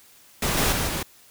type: noise with level steps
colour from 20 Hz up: pink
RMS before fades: -24 / -21 / -25 / -28 dBFS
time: 0.42-1.03 s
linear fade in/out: 5 ms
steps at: 0.57 / 0.72 / 0.87 s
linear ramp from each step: 5 ms
effects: white hiss -53 dBFS RMS until 1.3 s